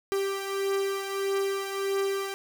45% pulse beating tone pair, 392 / 393.6 Hz, G4 / G4, 0 / +7 cents, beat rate 1.6 Hz, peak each -28 / -33 dBFS, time 0.12-2.34 s, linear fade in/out 0 ms, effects none

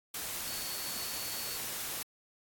sine tone in noise, 4435 Hz, C#8, in tune, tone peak -43 dBFS, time 0.47-1.57 s, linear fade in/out 5 ms, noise white, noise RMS -38 dBFS, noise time 0.14-2.03 s, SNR -8 dB, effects AAC 64 kbps

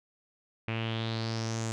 sawtooth tone with low-pass filter sweep, 113 Hz, A2, 47 cents sharp, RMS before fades -33 dBFS, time 0.68-1.72 s, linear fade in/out 0 ms, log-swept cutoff 2500 to 7500 Hz, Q 4.7, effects none

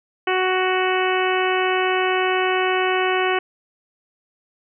harmonic tone, 371.5 Hz, F#4, 7 cents sharp, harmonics 1 / 2 / 3 / 4 / 5 / 6 / 7 / 8, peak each -21 / -24 / -26 / -27 / -28 / -29 / -29 / -30 dBFS, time 0.27-3.39 s, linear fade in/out 5 ms, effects none

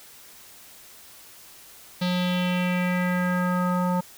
square tone with low-pass filter sweep, 179.9 Hz, F#3, 48 cents flat, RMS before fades -24 dBFS, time 2.01-4.01 s, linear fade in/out 10 ms, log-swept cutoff 4100 to 1000 Hz, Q 3.4, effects white hiss -48 dBFS RMS until 4.17 s

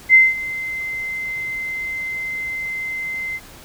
sine tone with ADSR envelope, 2072 Hz, C7, 17 cents flat, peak -5 dBFS, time 0.09-3.4 s, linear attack 49 ms, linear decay 200 ms, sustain -18 dB, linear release 44 ms, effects pink hiss -42 dBFS RMS until 3.64 s

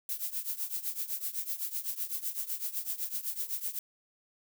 violet noise with tremolo, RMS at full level -32 dBFS, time 0.09-3.79 s, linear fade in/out 2 ms, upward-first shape triangle, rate 7.9 Hz, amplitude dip 90%, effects none

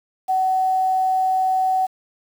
sine tone with quantisation, 753 Hz, F#5, 30 cents sharp, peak -16 dBFS, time 0.28-1.87 s, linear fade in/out 20 ms, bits 7, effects none

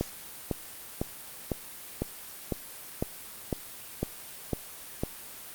click train, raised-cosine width 2 ms, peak -14 dBFS, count 11, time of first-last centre 0.01-5.035 s, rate 1.99 Hz, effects white hiss -44 dBFS RMS until 5.54 s + Opus 32 kbps

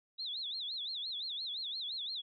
sine tone with vibrato, 3775 Hz, A#7, 21 cents sharp, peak -37 dBFS, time 0.18-2.22 s, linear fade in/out 20 ms, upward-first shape sine, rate 5.8 Hz, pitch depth 210 cents each way, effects none

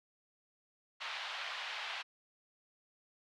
white band-pass noise, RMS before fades -42 dBFS, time 1-2.03 s, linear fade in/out 20 ms, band 740 to 3600 Hz, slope 24 dB/octave, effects none

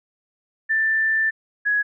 sine tone pair in turn, 1773 / 1673.5 Hz, A6 / G#6, +13 / +13 cents, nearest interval minor second, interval 100 cents, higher first, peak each -17 dBFS, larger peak neither, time 0.69-1.31 / 1.65-1.83 s, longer first, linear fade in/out 20 ms, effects none

